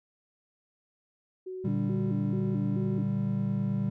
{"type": "tone with vibrato", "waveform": "sine", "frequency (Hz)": 329.6, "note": "E4", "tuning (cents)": 0, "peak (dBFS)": -35, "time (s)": [1.46, 3.03], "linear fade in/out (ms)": 10, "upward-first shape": "square", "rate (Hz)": 2.3, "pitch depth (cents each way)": 210}
{"type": "chord", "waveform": "triangle", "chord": "G minor", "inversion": "first", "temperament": "just", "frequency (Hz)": [117.6, 147, 196], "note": ["Bb2", "D3", "G3"], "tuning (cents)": [16, 2, 0], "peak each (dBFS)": [-30, -31, -27], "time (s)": [1.64, 3.9], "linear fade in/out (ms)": 10}
{"effects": []}